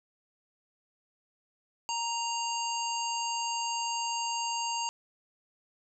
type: harmonic tone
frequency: 932.3 Hz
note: A#5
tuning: in tune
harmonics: 1 / 3 / 5 / 7 / 8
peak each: -32 / -37 / -39 / -40 / -41 dBFS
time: 1.89-4.89 s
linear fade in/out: 0 ms
effects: none